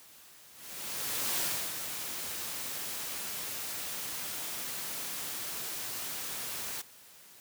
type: noise with ADSR envelope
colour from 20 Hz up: white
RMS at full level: -31 dBFS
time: 0.52-6.82 s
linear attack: 870 ms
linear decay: 330 ms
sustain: -7 dB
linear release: 11 ms
effects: white hiss -55 dBFS RMS until 7.4 s + high-pass 80 Hz 12 dB/octave